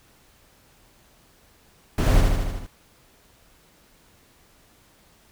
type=noise with echo; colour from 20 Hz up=brown; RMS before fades=-19 dBFS; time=1.98-2.21 s; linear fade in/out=2 ms; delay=76 ms; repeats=6; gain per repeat=-3 dB; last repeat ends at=2.666 s; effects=pink hiss -57 dBFS RMS until 5.31 s